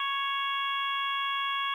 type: harmonic tone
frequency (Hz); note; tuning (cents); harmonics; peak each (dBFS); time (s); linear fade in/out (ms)
554.4; C#5; 0; 2 / 3 / 4 / 5 / 6; -30 / -37 / -38 / -37 / -35; 0-1.74; 2
effects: 10-bit